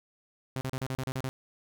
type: tone bursts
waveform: sawtooth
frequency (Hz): 131.1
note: C3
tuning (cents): +4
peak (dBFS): -27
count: 9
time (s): 0.56-1.29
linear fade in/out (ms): 0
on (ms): 50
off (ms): 35
effects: none